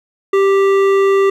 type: tone with hard clipping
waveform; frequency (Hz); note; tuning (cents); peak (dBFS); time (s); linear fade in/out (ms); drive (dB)
sine; 392; G4; 0; -11; 0.33-1.3; 5; 12
effects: none